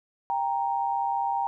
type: tone pair together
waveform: sine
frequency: 792.4 / 932.3 Hz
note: G5 / A#5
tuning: +18 / 0 cents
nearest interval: minor third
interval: 282 cents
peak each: -27 dBFS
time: 0.3-1.47 s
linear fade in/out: 0 ms
effects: none